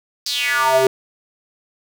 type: tone with high-pass filter sweep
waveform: square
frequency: 131.9 Hz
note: C3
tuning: 14 cents sharp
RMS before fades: -17 dBFS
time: 0.26-0.87 s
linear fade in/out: 2 ms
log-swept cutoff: 5000 to 410 Hz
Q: 5.2
effects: none